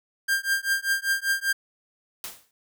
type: tone with tremolo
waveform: 45% pulse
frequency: 1594 Hz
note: G6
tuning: 28 cents sharp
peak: -19 dBFS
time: 0.28-1.53 s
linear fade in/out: 10 ms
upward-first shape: triangle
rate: 5.1 Hz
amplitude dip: 100%
type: noise with exponential decay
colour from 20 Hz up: white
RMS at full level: -32 dBFS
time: 2.24-2.51 s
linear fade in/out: 1 ms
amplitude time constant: 57 ms
effects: none